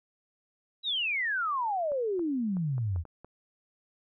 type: exponential sweep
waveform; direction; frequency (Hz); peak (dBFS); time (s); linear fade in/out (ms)
sine; down; 3962 to 78.2; -27; 0.83-3.04; 50
type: clicks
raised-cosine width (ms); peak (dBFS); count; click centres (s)
1; -33; 7; 1.919 / 2.194 / 2.569 / 2.781 / 2.961 / 3.053 / 3.246
effects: none

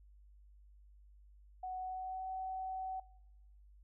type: tone with pitch glide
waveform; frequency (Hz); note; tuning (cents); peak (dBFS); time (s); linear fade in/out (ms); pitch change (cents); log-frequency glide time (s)
sine; 743 to 755.1; F#5 to F#5; +7 to +35; -39; 1.63-3; 5; +28; 1.78-2.27
effects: noise-tail reverb RT60 0.9 s tail -22 dB re dry + added 50 Hz sine -58 dBFS peak until 3.83 s

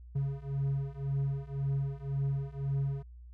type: beating tone pair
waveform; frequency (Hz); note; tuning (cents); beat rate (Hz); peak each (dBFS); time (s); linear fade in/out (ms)
triangle; 137 / 138.9; C#3 / C#3; -20 / +4; 1.9; -32 / -31; 0.15-3.03; 10
effects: added 60 Hz sine -47 dBFS peak until 3.33 s

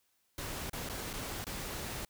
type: noise with dropouts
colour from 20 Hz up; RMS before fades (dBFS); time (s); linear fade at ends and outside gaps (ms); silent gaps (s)
pink; -40; 0.38-2.05; 2; 0.697-0.731 / 0.89-0.896 / 1.131-1.136 / 1.443-1.467
effects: white hiss -75 dBFS RMS until 2.09 s

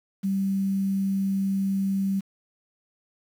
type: tone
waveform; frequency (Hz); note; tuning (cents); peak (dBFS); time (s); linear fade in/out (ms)
sine; 194.6; G3; -12; -22; 0.23-2.21; 20
effects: 8-bit

